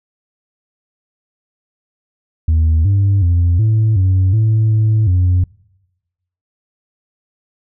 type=tone with pitch steps; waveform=sine; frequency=79.8 / 99.2 / 86.7 / 109.7 / 93.9 / 109.9 / 109 / 90.4 Hz; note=D#2 / G2 / F2 / A2 / F#2 / A2 / A2 / F#2; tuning=+44 / +21 / -12 / -5 / +26 / -2 / -16 / -40 cents; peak=-7 dBFS; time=2.48-5.44 s; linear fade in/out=5 ms; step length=370 ms; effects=noise-tail reverb RT60 1.0 s tail -25 dB re dry + tanh soft clip ceiling -8 dBFS